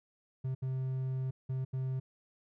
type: tone bursts at uneven times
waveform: triangle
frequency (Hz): 130.81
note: C3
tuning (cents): 0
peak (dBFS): -30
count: 4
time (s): 0.44-0.55 / 0.62-1.31 / 1.49-1.65 / 1.73-2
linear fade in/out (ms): 10
effects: none